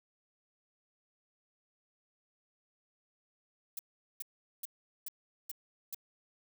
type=noise bursts; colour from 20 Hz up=violet; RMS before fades=-40 dBFS; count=6; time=3.77-5.946 s; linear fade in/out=2 ms; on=21 ms; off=410 ms; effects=none